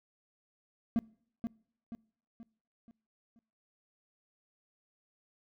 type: tone with echo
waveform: triangle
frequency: 230.3 Hz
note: A#3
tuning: 21 cents flat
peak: -23 dBFS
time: 0.96-0.99 s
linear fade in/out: 0 ms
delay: 480 ms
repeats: 5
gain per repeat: -7 dB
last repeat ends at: 3.39 s
effects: noise-tail reverb RT60 0.6 s tail -25 dB re dry